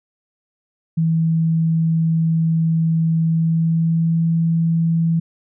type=tone with pitch glide; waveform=sine; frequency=162.8 to 165.07 Hz; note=E3 to E3; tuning=-21 to +3 cents; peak=-14 dBFS; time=0.97-5.2 s; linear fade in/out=10 ms; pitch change=+24 cents; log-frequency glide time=3.22-4.25 s; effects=none